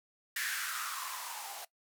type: noise with band-pass filter sweep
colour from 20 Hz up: violet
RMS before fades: -39 dBFS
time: 0.36-1.65 s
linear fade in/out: 5 ms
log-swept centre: 1800 to 700 Hz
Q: 5.7
effects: noise-tail reverb RT60 0.1 s tail -19 dB re dry